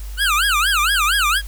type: tone with vibrato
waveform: 25% pulse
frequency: 1396.9 Hz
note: F6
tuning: in tune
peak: -11 dBFS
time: 0.17-1.42 s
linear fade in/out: 50 ms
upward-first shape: sine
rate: 4.3 Hz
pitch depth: 300 cents each way
effects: added 50 Hz sine -27 dBFS peak until 1.47 s + white hiss -43 dBFS RMS until 1.47 s